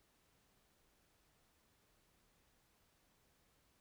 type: silence
effects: pink hiss -75 dBFS RMS until 3.8 s